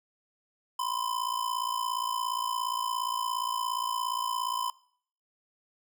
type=ring-modulated tone; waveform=square; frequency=1017 Hz; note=C6; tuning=50 cents flat; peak=-27 dBFS; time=0.79-4.7 s; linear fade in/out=2 ms; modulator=28.6 Hz; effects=noise-tail reverb RT60 0.6 s tail -22 dB re dry